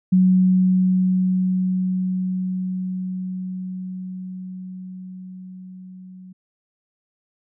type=tone with level ramp; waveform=sine; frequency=185 Hz; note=F#3; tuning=in tune; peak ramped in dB=-11 to -38 dBFS; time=0.12-6.33 s; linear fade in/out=10 ms; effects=none